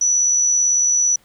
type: tone with amplitude modulation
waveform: sine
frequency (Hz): 5920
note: F#8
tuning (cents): 0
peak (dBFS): -12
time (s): 0.01-1.16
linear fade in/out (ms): 5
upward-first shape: sine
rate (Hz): 78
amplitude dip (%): 30
effects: pink hiss -56 dBFS RMS until 1.24 s